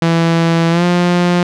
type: tone with pitch glide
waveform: sawtooth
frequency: 166.3 to 176.19 Hz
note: E3 to F3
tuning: +16 to +16 cents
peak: -6 dBFS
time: 0.02-1.43 s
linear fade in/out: 2 ms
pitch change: +100 cents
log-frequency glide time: 0.7-0.84 s
effects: low-pass 5000 Hz 12 dB/octave